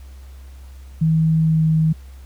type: tone with pitch glide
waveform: sine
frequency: 160 to 158.53 Hz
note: D#3 to D#3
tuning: +49 to +33 cents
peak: -13 dBFS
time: 1.01-1.93 s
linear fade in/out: 10 ms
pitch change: -16 cents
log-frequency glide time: 1.42-1.63 s
effects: added 66 Hz sine -36 dBFS peak until 2.25 s + pink hiss -53 dBFS RMS until 2.25 s